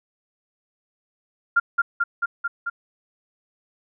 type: tone with echo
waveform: sine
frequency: 1396.9 Hz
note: F6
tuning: in tune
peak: -13 dBFS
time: 1.56-1.6 s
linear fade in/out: 10 ms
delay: 220 ms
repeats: 5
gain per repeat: -2 dB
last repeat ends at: 2.7 s
effects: none